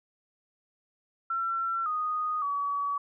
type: tone with pitch steps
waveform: sine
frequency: 1352 / 1239.8 / 1136.9 Hz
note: E6 / D#6 / C#6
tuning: +43 / -7 / +43 cents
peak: -27 dBFS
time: 1.3-2.98 s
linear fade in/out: 5 ms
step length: 560 ms
effects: none